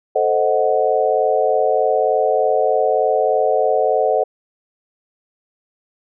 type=chord; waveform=sine; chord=A diminished seventh; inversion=none; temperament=equal; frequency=440 / 523.3 / 622.3 / 740 Hz; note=A4 / C5 / Eb5 / Gb5; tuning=0 / 0 / 0 / 0 cents; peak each=-19 dBFS; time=0.15-4.24 s; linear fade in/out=10 ms; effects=none